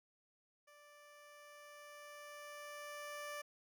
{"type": "tone with level ramp", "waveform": "15% pulse", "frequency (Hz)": 587.3, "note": "D5", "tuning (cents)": 0, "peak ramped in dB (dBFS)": [-55, -37], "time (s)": [0.67, 3.42], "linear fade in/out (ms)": 10, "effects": []}